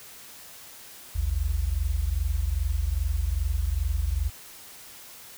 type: tone pair together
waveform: sine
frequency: 54.42 / 76.9 Hz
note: A1 / D#2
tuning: -18 / -20 cents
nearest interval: tritone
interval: 598 cents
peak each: -26 dBFS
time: 1.15-4.3 s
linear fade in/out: 10 ms
effects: white hiss -46 dBFS RMS until 5.37 s